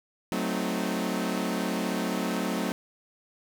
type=chord; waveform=sawtooth; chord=F# diminished seventh; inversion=none; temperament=equal with one note detuned; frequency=185 / 220 / 258.8 / 311.1 Hz; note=F#3 / A3 / C4 / Eb4; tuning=0 / 0 / -19 / 0 cents; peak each=-28 / -28 / -29 / -31 dBFS; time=0.32-2.72 s; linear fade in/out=0 ms; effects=none